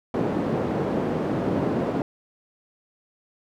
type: band-pass noise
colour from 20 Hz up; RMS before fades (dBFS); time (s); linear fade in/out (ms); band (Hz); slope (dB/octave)
white; -25; 0.14-2.02; 2; 140 to 400; 12
effects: none